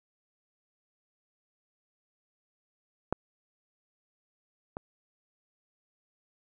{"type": "clicks", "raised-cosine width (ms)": 1, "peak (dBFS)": [-13, -22], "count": 2, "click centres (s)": [3.126, 4.769], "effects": []}